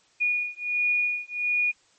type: beating tone pair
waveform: sine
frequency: 2448 / 2449.4 Hz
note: D#7 / D#7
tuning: -29 / -28 cents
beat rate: 1.4 Hz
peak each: -26 dBFS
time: 0.2-1.72 s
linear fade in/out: 20 ms
effects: white hiss -62 dBFS RMS until 1.98 s + MP3 32 kbps